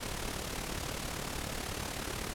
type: noise with amplitude modulation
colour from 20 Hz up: pink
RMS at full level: -35 dBFS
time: 0-2.34 s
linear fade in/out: 20 ms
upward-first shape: sine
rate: 36.2 Hz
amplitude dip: 60%
effects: low-pass 12000 Hz 12 dB/octave